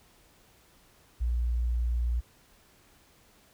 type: tone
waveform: sine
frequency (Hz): 59.4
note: A#1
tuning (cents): +33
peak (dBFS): -25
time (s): 1.2-2.21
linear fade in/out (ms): 20
effects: pink hiss -61 dBFS RMS until 3.53 s